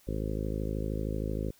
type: harmonic tone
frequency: 53 Hz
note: G#1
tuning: 36 cents sharp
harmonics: 1 / 2 / 3 / 4 / 5 / 6 / 7 / 8 / 9 / 10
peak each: -34 / -37 / -39 / -40 / -41 / -42 / -42 / -43 / -44 / -44 dBFS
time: 0.07-1.51 s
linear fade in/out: 10 ms
effects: white hiss -62 dBFS RMS until 1.59 s